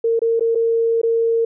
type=tone with dropouts; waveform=sine; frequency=458.3 Hz; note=A#4; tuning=29 cents flat; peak=-14 dBFS; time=0.04-1.45 s; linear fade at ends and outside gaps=5 ms; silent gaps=0.193-0.217 / 0.396-0.407 / 0.549-0.554 / 1.016-1.032 s; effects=none